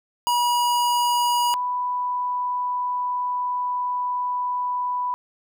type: tone pair in turn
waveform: square / sine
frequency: 966 / 989.7 Hz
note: B5 / B5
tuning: -39 / +3 cents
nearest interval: unison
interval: 42 cents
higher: second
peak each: -19 / -22 dBFS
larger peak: first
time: 0.27-1.54 / 1.54-5.14 s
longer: second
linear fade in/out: 0 ms
effects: none